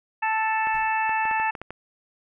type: harmonic tone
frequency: 440 Hz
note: A4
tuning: in tune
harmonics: 2 / 3 / 4 / 5 / 6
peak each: -23 / -35 / -28 / -37 / -30 dBFS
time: 0.22-1.51 s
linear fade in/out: 10 ms
type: clicks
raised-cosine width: 0.5 ms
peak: -20 dBFS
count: 8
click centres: 0.671 / 1.094 / 1.254 / 1.312 / 1.399 / 1.552 / 1.616 / 1.706 s
type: noise with exponential decay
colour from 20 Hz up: brown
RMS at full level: -39 dBFS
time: 0.74-1.03 s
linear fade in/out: 5 ms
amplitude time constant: 62 ms
effects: none